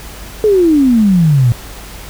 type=exponential sweep; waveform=sine; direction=down; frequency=440.3 to 115.3 Hz; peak=-6 dBFS; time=0.44-1.52 s; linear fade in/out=0 ms; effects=added 50 Hz sine -32 dBFS peak until 2.09 s + pink hiss -32 dBFS RMS until 2.09 s